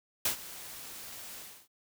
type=noise with ADSR envelope; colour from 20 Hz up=white; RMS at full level=-27 dBFS; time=0.25-1.68 s; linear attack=5 ms; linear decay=100 ms; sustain=-18 dB; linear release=300 ms; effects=none